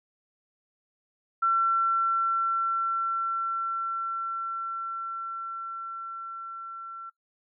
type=tone with level ramp; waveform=sine; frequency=1350 Hz; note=E6; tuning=41 cents sharp; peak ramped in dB=-20 to -37 dBFS; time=1.42-7.1 s; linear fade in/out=10 ms; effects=noise-tail reverb RT60 0.1 s tail -17 dB re dry